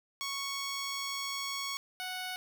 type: tone pair in turn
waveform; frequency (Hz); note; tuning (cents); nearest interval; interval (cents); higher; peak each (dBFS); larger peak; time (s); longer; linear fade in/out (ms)
10% pulse; 1108.7 / 738.5; C#6 / F#5; 0 / -3; perfect fifth; 703; first; -26 / -28; first; 0.21-1.77 / 2-2.36; first; 0
effects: none